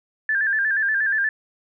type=tone with vibrato; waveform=sine; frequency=1672 Hz; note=G#6; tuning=11 cents sharp; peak=-18 dBFS; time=0.29-1.29 s; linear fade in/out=2 ms; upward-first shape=square; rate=8.4 Hz; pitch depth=75 cents each way; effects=none

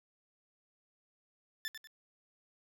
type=tone with echo; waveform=20% pulse; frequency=1760 Hz; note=A6; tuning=in tune; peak=-31 dBFS; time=1.65-1.68 s; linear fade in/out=0 ms; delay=96 ms; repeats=2; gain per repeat=-8 dB; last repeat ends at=1.872 s; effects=none

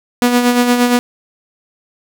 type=tone with tremolo; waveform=sawtooth; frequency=244 Hz; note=B3; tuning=21 cents flat; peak=-4 dBFS; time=0.22-0.99 s; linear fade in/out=0 ms; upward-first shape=sine; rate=8.6 Hz; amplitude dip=50%; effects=none

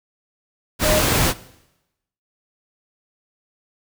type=tone in noise; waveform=sine; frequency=614 Hz; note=D#5; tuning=23 cents flat; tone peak=-18 dBFS; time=0.82-1.03 s; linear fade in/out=50 ms; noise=pink; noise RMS=-18 dBFS; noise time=0.79-1.34 s; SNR=-3 dB; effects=noise-tail reverb RT60 0.9 s tail -19 dB re dry

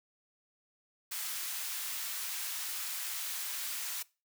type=high-pass noise; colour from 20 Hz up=white; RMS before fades=-38 dBFS; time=1.11-4.03 s; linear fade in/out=10 ms; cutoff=1200 Hz; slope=12 dB/octave; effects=noise-tail reverb RT60 0.3 s tail -22 dB re dry

